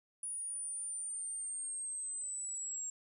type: linear sweep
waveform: sine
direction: down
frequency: 9730 to 7520 Hz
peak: -38 dBFS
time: 0.23-2.9 s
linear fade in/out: 2 ms
effects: none